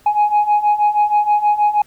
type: beating tone pair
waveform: sine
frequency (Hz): 830.6 / 836.9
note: G#5 / G#5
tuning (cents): 0 / +13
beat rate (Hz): 6.3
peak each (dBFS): -15 / -12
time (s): 0.06-1.82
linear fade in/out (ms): 5
effects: tanh soft clip ceiling -8 dBFS + pink hiss -52 dBFS RMS until 1.86 s